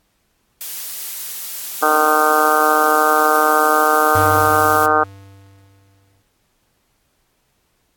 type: noise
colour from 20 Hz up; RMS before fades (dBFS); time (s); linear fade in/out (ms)
blue; -27; 0.61-4.86; 0
type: harmonic tone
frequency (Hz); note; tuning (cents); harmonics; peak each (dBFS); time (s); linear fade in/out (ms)
153.5; D#3; -23; 2 / 3 / 4 / 5 / 6 / 7 / 8 / 9 / 10; -26 / -20 / -22 / -18 / -24 / -23 / -16 / -21 / -22; 1.82-5.04; 10
type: tone with exponential decay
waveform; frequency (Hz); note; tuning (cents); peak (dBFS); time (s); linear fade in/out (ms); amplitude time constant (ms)
square; 98; G2; 0; -19; 4.15-6.22; 5; 450
effects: pink hiss -64 dBFS RMS until 7.96 s + AAC 64 kbps